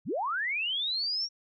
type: linear sweep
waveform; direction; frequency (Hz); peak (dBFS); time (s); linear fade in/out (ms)
sine; up; 94.6 to 5660; -28; 0.05-1.29; 50
effects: none